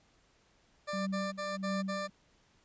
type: tone bursts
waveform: 20% pulse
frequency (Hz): 593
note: D5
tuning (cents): +17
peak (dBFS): -30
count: 5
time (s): 0.87-2.078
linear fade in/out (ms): 20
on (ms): 200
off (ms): 52
type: tone with tremolo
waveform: sine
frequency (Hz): 192.5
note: G3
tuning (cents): -31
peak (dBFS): -32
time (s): 0.93-2.1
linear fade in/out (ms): 5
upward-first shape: sine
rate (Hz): 1.5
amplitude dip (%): 85
effects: pink hiss -68 dBFS RMS until 2.64 s + resampled to 16000 Hz